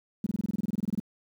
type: tone bursts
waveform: sine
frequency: 204.7 Hz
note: G#3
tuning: 25 cents flat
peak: -24 dBFS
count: 16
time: 0.24-0.996 s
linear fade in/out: 2 ms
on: 21 ms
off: 28 ms
effects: high-pass 80 Hz 12 dB/octave + 9-bit